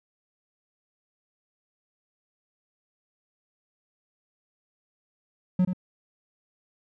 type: tone with echo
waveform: triangle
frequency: 182.4 Hz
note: F#3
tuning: 24 cents flat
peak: -16 dBFS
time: 5.59-5.65 s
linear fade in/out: 5 ms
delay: 83 ms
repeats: 1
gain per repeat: -7 dB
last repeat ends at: 5.733 s
effects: none